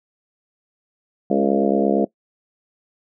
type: harmonic tone with a mistuned harmonic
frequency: 68.8 Hz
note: C#2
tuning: 12 cents flat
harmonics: 3 / 4 / 5 / 6 / 7 / 8 / 9 / 10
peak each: -21 / -22 / -23 / -24 / -24 / -25 / -26 / -26 dBFS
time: 1.3-2.05 s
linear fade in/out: 5 ms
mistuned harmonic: 6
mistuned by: +21 cents
effects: noise-tail reverb RT60 0.1 s tail -20 dB re dry